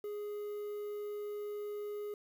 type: tone with quantisation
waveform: triangle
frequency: 415.3 Hz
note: G#4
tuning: in tune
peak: -36 dBFS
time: 0.04-2.14 s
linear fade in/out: 2 ms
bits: 10
effects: none